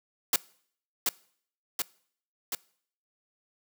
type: noise with echo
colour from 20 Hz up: white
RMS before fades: -23 dBFS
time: 0.33-0.36 s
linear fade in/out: 2 ms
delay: 730 ms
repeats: 3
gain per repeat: -3 dB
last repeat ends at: 2.55 s
effects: noise-tail reverb RT60 0.6 s tail -23 dB re dry + high-pass 200 Hz 12 dB/octave